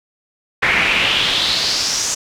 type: noise with band-pass filter sweep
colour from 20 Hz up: brown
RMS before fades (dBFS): -17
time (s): 0.62-2.15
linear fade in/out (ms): 10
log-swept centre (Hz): 2000 to 6700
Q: 4
effects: none